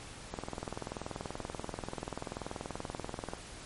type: click train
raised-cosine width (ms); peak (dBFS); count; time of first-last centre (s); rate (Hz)
1; -23; 63; 0.34-3.335; 20.7
effects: pink hiss -48 dBFS RMS until 3.65 s + MP3 48 kbps